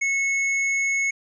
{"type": "tone", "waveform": "square", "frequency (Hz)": 2193, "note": "C#7", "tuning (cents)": -19, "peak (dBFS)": -21, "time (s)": [0.01, 1.11], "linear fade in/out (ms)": 10, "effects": ["resampled to 16000 Hz"]}